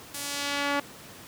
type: tone with band-pass filter sweep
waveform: sawtooth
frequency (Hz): 284.8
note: C#4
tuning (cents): +47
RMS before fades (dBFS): -30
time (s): 0.14-0.8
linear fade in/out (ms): 5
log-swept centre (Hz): 12000 to 1300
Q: 0.71
effects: pink hiss -46 dBFS RMS until 1.27 s + high-pass 100 Hz 12 dB/octave